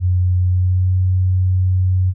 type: tone with pitch glide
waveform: sine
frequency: 90.6 to 92.4 Hz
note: F#2 to F#2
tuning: -36 to -2 cents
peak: -12 dBFS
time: 0-2.14 s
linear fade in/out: 50 ms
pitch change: +34 cents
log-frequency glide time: 0.44-0.94 s
effects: none